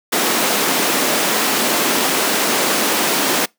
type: high-pass noise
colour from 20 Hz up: pink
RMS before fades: -17 dBFS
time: 0.12-3.46 s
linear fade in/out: 10 ms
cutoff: 230 Hz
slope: 24 dB/octave
effects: noise-tail reverb RT60 0.2 s tail -26 dB re dry